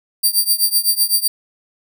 5% pulse tone with tremolo, 4699 Hz, D8, in tune, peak -3 dBFS, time 0.23-1.28 s, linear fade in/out 10 ms, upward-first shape triangle, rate 7.9 Hz, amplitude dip 95%, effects none

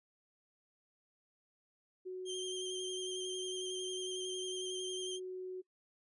sine tone, 370 Hz, F#4, in tune, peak -40 dBFS, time 2.05-5.62 s, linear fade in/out 20 ms
sawtooth tone with vibrato, 3172 Hz, G7, 20 cents sharp, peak -37 dBFS, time 2.25-5.2 s, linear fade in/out 50 ms, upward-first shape square, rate 11 Hz, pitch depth 22 cents each way
effects noise-tail reverb RT60 0.1 s tail -22 dB re dry + resampled to 24000 Hz

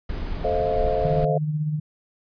brown noise, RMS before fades -28 dBFS, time 0.09-1.25 s, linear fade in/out 5 ms
sine chord, F dominant seventh, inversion first, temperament just, 436.5 / 523.8 / 628.6 / 698.5 Hz, A4 / C5 / Eb5 / F5, -14 / +2 / +18 / 0 cents, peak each -26 dBFS, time 0.44-1.38 s, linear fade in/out 5 ms
sine tone with tremolo, 152.1 Hz, D#3, 39 cents flat, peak -20 dBFS, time 1.04-1.8 s, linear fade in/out 10 ms, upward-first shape sine, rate 16 Hz, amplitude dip 45%
effects resampled to 11025 Hz

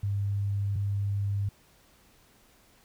sine tone pair in turn, 100.4 / 100.4 Hz, G2 / G2, +42 / +42 cents, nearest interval unison, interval 0 cents, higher neither, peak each -26 / -26 dBFS, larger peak neither, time 0.03-0.76 / 0.76-1.49 s, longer neither, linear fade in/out 5 ms, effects pink hiss -61 dBFS RMS until 2.84 s

